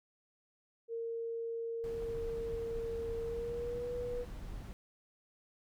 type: tone with pitch glide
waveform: sine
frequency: 460.1 to 487.5 Hz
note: A#4 to B4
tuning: -23 to -23 cents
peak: -36 dBFS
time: 0.88-4.26 s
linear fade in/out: 50 ms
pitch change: +100 cents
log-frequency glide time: 3.21-3.91 s
type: noise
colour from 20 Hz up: brown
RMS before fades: -45 dBFS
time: 1.84-4.73 s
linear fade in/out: 0 ms
effects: none